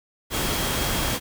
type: tone in noise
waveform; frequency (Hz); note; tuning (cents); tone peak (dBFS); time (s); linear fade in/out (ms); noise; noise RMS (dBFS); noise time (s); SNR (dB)
sine; 3261; G#7; -32; -35; 0.3-1.2; 50; pink; -25; 0.3-1.2; -13
effects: none